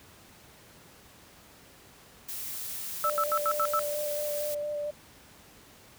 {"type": "noise", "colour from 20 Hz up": "blue", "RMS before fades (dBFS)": -37, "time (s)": [2.28, 4.55], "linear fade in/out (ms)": 10}
{"type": "tone bursts", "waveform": "sine", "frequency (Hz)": 1314, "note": "E6", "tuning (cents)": -6, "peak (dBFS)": -24, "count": 6, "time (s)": [3.04, 3.793], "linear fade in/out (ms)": 0, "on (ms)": 58, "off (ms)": 81}
{"type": "tone with vibrato", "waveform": "sine", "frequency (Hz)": 591, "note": "D5", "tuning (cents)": 11, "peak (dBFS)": -30, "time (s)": [3.04, 4.91], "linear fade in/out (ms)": 10, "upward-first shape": "square", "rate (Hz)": 4.4, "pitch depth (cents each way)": 11}
{"effects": ["pink hiss -54 dBFS RMS until 5.98 s", "high-pass 60 Hz 12 dB/octave"]}